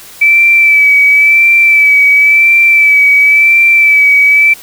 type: tone with vibrato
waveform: sine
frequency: 2310 Hz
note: D7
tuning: 29 cents flat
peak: -3 dBFS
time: 0.21-4.54 s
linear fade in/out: 10 ms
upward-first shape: sine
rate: 0.95 Hz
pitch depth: 31 cents each way
effects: white hiss -33 dBFS RMS until 4.62 s